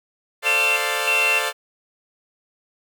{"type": "chord", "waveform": "10% pulse", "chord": "D minor seventh", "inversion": "second", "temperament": "equal", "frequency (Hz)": [440, 523.3, 587.3, 698.5], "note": ["A4", "C5", "D5", "F5"], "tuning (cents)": [0, 0, 0, 0], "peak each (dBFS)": -19, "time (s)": [0.42, 1.53], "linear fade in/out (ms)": 50}
{"type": "tone with tremolo", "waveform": "sine", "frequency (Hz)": 2700, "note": "E7", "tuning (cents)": 41, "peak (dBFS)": -17, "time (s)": [0.45, 1.42], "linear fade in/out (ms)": 20, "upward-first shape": "square", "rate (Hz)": 1.6, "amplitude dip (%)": 80}
{"effects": []}